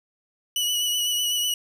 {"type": "tone with vibrato", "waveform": "sawtooth", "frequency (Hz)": 2943, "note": "F#7", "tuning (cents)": -10, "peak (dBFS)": -19, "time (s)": [0.56, 1.54], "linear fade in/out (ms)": 2, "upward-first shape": "triangle", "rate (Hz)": 8, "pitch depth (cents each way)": 31, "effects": []}